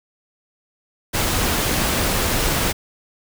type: noise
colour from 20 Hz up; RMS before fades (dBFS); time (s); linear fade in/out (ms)
pink; -20; 1.13-2.73; 20
effects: none